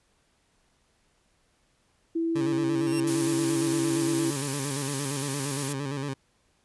sine tone, 330.6 Hz, E4, 5 cents sharp, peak -24 dBFS, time 2.15-4.31 s, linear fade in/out 10 ms
20% pulse tone with vibrato, 139.3 Hz, C#3, 9 cents sharp, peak -25 dBFS, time 2.35-6.14 s, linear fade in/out 10 ms, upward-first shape square, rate 8.7 Hz, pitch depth 63 cents each way
10% pulse tone with exponential growth, 2747 Hz, F7, 29 cents flat, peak -23 dBFS, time 2.59-3 s, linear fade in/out 0 ms, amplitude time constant 88 ms
blue noise, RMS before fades -31 dBFS, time 3.07-5.73 s, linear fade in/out 5 ms
effects pink hiss -68 dBFS RMS until 6.64 s + resampled to 24000 Hz

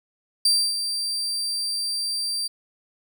35% pulse tone with ADSR envelope, 4699 Hz, D8, in tune, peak -14 dBFS, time 0.45-2.48 s, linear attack 4 ms, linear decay 280 ms, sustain -9 dB, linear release 15 ms, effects none

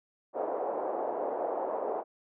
pink band-pass noise, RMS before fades -33 dBFS, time 0.33-2.04 s, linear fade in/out 50 ms, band 440 to 790 Hz, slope 24 dB/octave, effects none

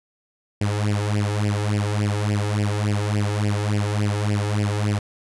sawtooth tone with flanger, 103.83 Hz, G#2, in tune, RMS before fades -22 dBFS, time 0.61-4.99 s, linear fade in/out 5 ms, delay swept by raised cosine 0.38 to 2.38 ms, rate 3.5 Hz, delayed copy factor +0.9, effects resampled to 24000 Hz

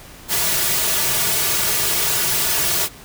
white noise with comb filter, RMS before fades -19 dBFS, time 0.28-2.89 s, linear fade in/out 50 ms, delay 3.8 ms, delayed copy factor -0.95, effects pink hiss -41 dBFS RMS until 3.04 s

